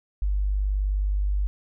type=tone; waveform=sine; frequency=49.57 Hz; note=G1; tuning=20 cents sharp; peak=-21 dBFS; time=0.22-1.47 s; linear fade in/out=0 ms; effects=none